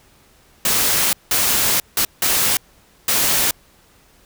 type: noise bursts at uneven times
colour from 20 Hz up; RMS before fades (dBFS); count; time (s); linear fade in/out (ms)
white; -17; 5; 0.65-1.13 / 1.31-1.8 / 1.97-2.05 / 2.22-2.57 / 3.08-3.51; 2
effects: pink hiss -53 dBFS RMS until 4.25 s